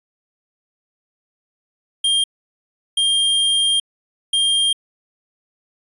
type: tone bursts at uneven times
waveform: square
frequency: 3205 Hz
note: G7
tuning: 38 cents sharp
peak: -15 dBFS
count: 3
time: 2.04-2.24 / 2.97-3.8 / 4.33-4.73 s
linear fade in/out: 5 ms
effects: resampled to 32000 Hz